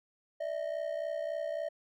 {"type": "ring-modulated tone", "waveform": "triangle", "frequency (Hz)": 620, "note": "D#5", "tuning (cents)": -6, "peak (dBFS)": -28, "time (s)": [0.4, 1.69], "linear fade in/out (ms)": 10, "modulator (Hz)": 31.8, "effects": []}